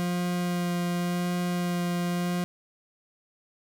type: tone with vibrato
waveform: 40% pulse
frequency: 176.1 Hz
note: F3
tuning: 15 cents sharp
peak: -25 dBFS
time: 0-2.44 s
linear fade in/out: 0 ms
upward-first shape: sine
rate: 0.9 Hz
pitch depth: 11 cents each way
effects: 10-bit